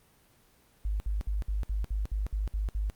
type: tone bursts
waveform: sine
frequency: 51.1 Hz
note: G#1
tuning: 27 cents flat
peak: -27 dBFS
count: 10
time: 0.85-2.899 s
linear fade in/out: 0 ms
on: 150 ms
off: 61 ms
effects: pink hiss -63 dBFS RMS until 2.95 s + Opus 24 kbps